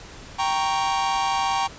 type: chord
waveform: 45% pulse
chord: G diminished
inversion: none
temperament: equal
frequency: 784 / 932.3 / 1108.7 Hz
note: G5 / Bb5 / Db6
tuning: 0 / 0 / 0 cents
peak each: -24 / -26 / -27 dBFS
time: 0.38-1.68 s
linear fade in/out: 20 ms
effects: pink hiss -42 dBFS RMS until 1.78 s + resampled to 16000 Hz